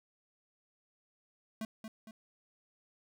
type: tone with echo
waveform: square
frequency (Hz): 220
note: A3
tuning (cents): 0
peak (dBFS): -37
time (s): 1.61-1.65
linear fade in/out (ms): 2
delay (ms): 230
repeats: 2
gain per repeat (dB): -6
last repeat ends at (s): 2.11
effects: none